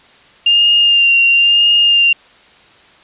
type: tone with vibrato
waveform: sine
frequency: 2800 Hz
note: F7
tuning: 4 cents sharp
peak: -7 dBFS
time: 0.46-2.13 s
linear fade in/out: 5 ms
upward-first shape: sine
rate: 0.99 Hz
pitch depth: 24 cents each way
effects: white hiss -45 dBFS RMS until 3.03 s + resampled to 8000 Hz